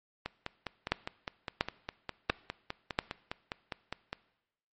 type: two click trains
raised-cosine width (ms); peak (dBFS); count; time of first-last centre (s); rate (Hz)
0.3; -10 / -19; 4 / 20; 0.92-2.989 / 0.26-4.13; 1.45 / 4.91
effects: noise-tail reverb RT60 0.9 s tail -20 dB re dry + MP3 32 kbps